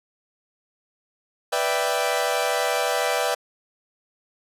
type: chord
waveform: sawtooth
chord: E minor seventh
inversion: second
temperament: equal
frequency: 493.9 / 587.3 / 659.3 / 784 Hz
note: B4 / D5 / E5 / G5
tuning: 0 / 0 / 0 / 0 cents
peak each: -23 dBFS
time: 1.52-3.35 s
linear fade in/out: 10 ms
effects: resampled to 32000 Hz